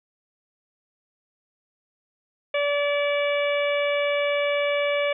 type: harmonic tone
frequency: 576 Hz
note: D5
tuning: 34 cents flat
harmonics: 1 / 2 / 3 / 4 / 5 / 6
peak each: -22 / -33 / -34 / -28 / -35 / -38 dBFS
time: 2.54-5.13 s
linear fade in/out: 5 ms
effects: none